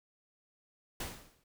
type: noise with exponential decay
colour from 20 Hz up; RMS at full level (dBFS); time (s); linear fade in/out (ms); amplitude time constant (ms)
pink; -36; 1-1.44; 5; 95
effects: none